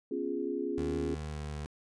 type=chord; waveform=sine; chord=C# dominant seventh; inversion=third; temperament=equal; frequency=246.9 / 277.2 / 349.2 / 415.3 Hz; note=B3 / C#4 / E#4 / G#4; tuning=0 / 0 / 0 / 0 cents; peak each=-40 / -36 / -36 / -36 dBFS; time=0.11-1.15 s; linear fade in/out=5 ms
type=tone with pitch glide; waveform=25% pulse; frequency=77.78 to 74.57 Hz; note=D#2 to D2; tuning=0 to +27 cents; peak=-33 dBFS; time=0.78-1.66 s; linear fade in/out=0 ms; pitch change=-73 cents; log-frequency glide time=1.07-1.42 s
effects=resampled to 22050 Hz

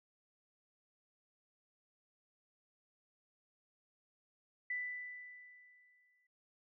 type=tone with exponential decay; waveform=sine; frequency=1986 Hz; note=B6; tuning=9 cents sharp; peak=-35 dBFS; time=4.7-6.27 s; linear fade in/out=5 ms; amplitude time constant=340 ms; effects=none

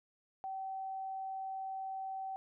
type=tone; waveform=sine; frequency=768 Hz; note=G5; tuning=36 cents flat; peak=-38 dBFS; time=0.44-2.36 s; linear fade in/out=0 ms; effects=none

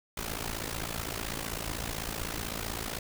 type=noise with amplitude modulation; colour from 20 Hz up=pink; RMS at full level=-32 dBFS; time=0.17-2.99 s; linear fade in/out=5 ms; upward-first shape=sine; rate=55.8 Hz; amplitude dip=85%; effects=none

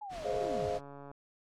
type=linear sweep; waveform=sine; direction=down; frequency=861 to 68 Hz; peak=-40 dBFS; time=0.01-0.7 s; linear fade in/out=10 ms
type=noise; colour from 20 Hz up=pink; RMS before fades=-46 dBFS; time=0.09-0.81 s; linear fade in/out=50 ms
type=chord; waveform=sine; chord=F minor seventh; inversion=first; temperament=just; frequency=419.1 / 523.8 / 628.6 / 698.5 Hz; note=Ab4 / C5 / Eb5 / F5; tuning=+16 / +2 / +18 / 0 cents; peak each=-37 dBFS; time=0.24-0.79 s; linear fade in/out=20 ms
type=click train; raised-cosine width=1 ms; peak=-35 dBFS; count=113; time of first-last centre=0.32-1.114 s; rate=141 Hz
effects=low-pass 6000 Hz 12 dB/octave

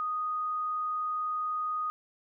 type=tone; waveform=sine; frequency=1242 Hz; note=D#6; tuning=3 cents flat; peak=-29 dBFS; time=0-1.9 s; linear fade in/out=0 ms; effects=none

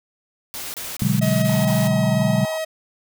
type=noise bursts; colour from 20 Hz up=white; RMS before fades=-31 dBFS; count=6; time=0.54-1.875 s; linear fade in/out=0 ms; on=200 ms; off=27 ms
type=chord; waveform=sine; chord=G# half-diminished seventh; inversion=first; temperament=equal; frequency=123.47 / 146.83 / 185 / 207.7 Hz; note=B2 / D3 / F#3 / G#3; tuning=0 / 0 / 0 / 0 cents; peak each=-22 dBFS; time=1.02-2.45 s; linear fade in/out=0 ms
type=tone with vibrato; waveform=45% pulse; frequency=636 Hz; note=D#5; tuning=38 cents sharp; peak=-23 dBFS; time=1.21-2.65 s; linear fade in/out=10 ms; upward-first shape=sine; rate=18 Hz; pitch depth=10 cents each way
type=band-pass noise; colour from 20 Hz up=pink; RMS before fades=-35 dBFS; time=1.49-2.58 s; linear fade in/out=5 ms; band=760 to 990 Hz; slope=96 dB/octave
effects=none

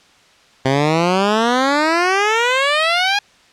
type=exponential sweep; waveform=10% pulse; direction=up; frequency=130 to 830 Hz; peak=-5 dBFS; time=0.65-3.19 s; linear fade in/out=5 ms; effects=white hiss -50 dBFS RMS until 3.52 s + low-pass 5000 Hz 12 dB/octave

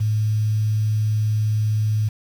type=tone with quantisation; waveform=sine; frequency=107.6 Hz; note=A2; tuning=38 cents flat; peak=-17 dBFS; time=0-2.09 s; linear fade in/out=10 ms; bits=7; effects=none

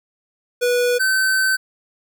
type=tone pair in turn; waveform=square; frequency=488.9 / 1535.7 Hz; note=B4 / G6; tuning=-18 / -36 cents; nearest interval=octave + minor sixth; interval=1982 cents; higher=second; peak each=-16 dBFS; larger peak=neither; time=0.61-0.99 / 0.99-1.57 s; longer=second; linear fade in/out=20 ms; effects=none

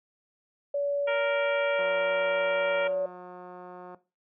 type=tone with pitch glide; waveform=sine; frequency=570 to 565.7 Hz; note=C#5 to C#5; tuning=+48 to +35 cents; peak=-25 dBFS; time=0.74-3.06 s; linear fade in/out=5 ms; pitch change=-13 cents; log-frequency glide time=2.64-2.92 s
type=harmonic tone; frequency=466.2 Hz; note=A#4; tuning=in tune; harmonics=1 / 2 / 3 / 4 / 5 / 6 / 7; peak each=-38 / -36 / -34 / -39 / -35 / -42 / -44 dBFS; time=1.07-2.88 s; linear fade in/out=10 ms
type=click train; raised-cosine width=1 ms; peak=-30 dBFS; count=389; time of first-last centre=1.79-3.946 s; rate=180 Hz
effects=noise-tail reverb RT60 0.3 s tail -17 dB re dry + high-pass 200 Hz 12 dB/octave

